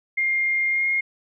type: tone with pitch glide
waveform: sine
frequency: 2118 to 2139 Hz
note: C7 to C7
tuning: +21 to +38 cents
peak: -19 dBFS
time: 0.17-1.01 s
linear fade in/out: 10 ms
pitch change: +17 cents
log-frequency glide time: 0.7-0.86 s
effects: none